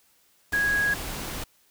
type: tone in noise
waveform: sine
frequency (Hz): 1655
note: G#6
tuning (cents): -6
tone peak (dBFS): -21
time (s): 0.53-0.94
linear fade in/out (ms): 5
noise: pink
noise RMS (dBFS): -34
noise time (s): 0.52-1.44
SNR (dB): +10
effects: white hiss -63 dBFS RMS until 1.7 s